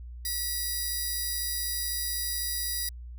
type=tone pair together; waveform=5% pulse; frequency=1936 / 4878 Hz; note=B6 / D#8; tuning=-35 / -35 cents; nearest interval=octave + major third; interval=1600 cents; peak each=-24 dBFS; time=0.25-2.89 s; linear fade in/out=2 ms; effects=added 60 Hz sine -39 dBFS peak until 3.18 s